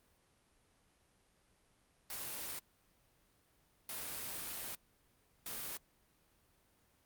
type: noise bursts at uneven times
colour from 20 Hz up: white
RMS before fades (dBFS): -43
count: 3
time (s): 2.1-2.59 / 3.89-4.75 / 5.46-5.77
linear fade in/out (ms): 2
effects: pink hiss -72 dBFS RMS until 7.05 s + Opus 32 kbps